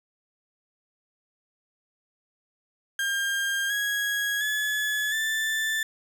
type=tone with pitch steps; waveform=35% pulse; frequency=1605 / 1656.8 / 1710.3 / 1765.5 Hz; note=G6 / G#6 / A6 / A6; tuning=+40 / -5 / -50 / +5 cents; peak=-23 dBFS; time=2.99-5.83 s; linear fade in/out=2 ms; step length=710 ms; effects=none